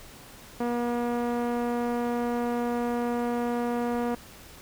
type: tone with low-pass filter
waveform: 5% pulse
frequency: 239.6 Hz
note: A#3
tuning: 48 cents sharp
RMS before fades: -28 dBFS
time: 0.6-4.15 s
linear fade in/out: 5 ms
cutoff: 580 Hz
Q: 0.63
effects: pink hiss -48 dBFS RMS until 4.61 s